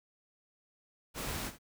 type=noise with echo; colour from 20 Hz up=pink; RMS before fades=-38 dBFS; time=1.14-1.52 s; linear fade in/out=50 ms; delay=67 ms; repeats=1; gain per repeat=-13 dB; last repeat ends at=1.587 s; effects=none